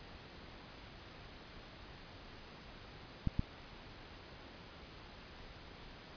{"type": "clicks", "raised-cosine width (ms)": 5, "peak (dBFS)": -20, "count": 2, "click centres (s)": [3.273, 3.394], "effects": ["pink hiss -53 dBFS RMS until 6.16 s", "resampled to 11025 Hz"]}